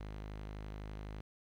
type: tone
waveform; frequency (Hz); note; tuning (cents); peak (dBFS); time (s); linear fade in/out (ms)
sawtooth; 51.91; G#1; 0; -39; 0-1.21; 5
effects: low-pass 4000 Hz 12 dB/octave + 12-bit